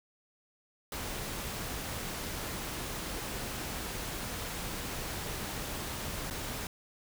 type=noise with dropouts; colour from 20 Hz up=pink; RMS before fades=-38 dBFS; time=0.92-6.67 s; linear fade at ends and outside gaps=2 ms; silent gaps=6.301-6.308 s; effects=none